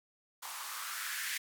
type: noise with band-pass filter sweep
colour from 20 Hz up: violet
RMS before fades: -40 dBFS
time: 0.42-1.38 s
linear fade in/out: 10 ms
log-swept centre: 900 to 1900 Hz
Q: 3.8
effects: none